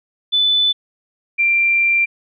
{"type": "tone pair in turn", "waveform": "sine", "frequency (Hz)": [3498, 2367], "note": ["A7", "D7"], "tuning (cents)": [-11, 13], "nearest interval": "perfect fifth", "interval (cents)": 676, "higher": "first", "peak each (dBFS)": -12, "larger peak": "neither", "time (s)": [[0.32, 0.73], [1.38, 2.06]], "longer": "second", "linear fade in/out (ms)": 20, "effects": []}